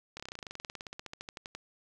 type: slowing click train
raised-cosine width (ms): 0.2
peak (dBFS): -24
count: 27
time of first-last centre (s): 0.17-1.55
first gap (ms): 27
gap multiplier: 1.05
effects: none